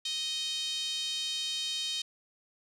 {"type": "tone with high-pass filter", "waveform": "5% pulse", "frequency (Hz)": 622.3, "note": "D#5", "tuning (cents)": 0, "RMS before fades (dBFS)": -34, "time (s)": [0.05, 2.02], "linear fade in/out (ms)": 5, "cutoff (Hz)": 3400, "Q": 6.2, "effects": ["resampled to 32000 Hz"]}